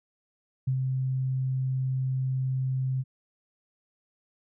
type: tone with ADSR envelope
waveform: sine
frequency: 130.81 Hz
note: C3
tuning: in tune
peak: -22 dBFS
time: 0.67-3.04 s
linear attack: 9 ms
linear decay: 82 ms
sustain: -3 dB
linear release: 37 ms
effects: none